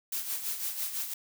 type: noise with tremolo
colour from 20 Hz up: blue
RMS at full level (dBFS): -32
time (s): 0.12-1.14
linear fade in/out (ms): 5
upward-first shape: sine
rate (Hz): 6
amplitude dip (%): 60
effects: none